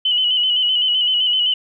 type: tone with vibrato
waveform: sine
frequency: 2984 Hz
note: F#7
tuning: 14 cents sharp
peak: -14 dBFS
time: 0.05-1.54 s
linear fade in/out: 5 ms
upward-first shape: square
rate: 7.8 Hz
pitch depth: 38 cents each way
effects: none